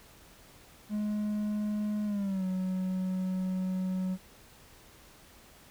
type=tone with pitch glide; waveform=triangle; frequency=210 to 186.01 Hz; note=G#3 to F#3; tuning=+19 to +9 cents; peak=-27 dBFS; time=0.89-4.18 s; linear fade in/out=50 ms; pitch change=-210 cents; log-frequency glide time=2.05-2.45 s; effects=pink hiss -56 dBFS RMS until 5.7 s